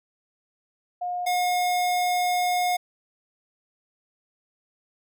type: tone pair in turn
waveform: sine / square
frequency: 715 / 718.9 Hz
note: F5 / F5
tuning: +41 / +50 cents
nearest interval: unison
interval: 9 cents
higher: second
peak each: -26 / -22 dBFS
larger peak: second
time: 1.01-1.26 / 1.26-2.77 s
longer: second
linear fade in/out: 10 ms
effects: none